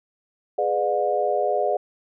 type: chord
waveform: sine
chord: G# diminished seventh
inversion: none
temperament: just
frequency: 415.3 / 498.4 / 598 / 717.6 Hz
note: G#4 / B4 / D5 / F5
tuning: 0 / +16 / +31 / +47 cents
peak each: -26 / -27 / -24 / -24 dBFS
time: 0.58-1.77 s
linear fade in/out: 5 ms
effects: none